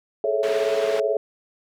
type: chord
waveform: sine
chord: A major seventh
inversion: third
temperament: equal with one note detuned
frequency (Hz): 421.6 / 440 / 554.4 / 659.3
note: G#4 / A4 / C#5 / E5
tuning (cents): +26 / 0 / 0 / 0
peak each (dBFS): -25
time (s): 0.24-1.17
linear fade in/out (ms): 2
type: band-pass noise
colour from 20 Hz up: white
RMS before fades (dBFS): -34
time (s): 0.43-1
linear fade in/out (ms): 2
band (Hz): 220 to 2700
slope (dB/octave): 12
effects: none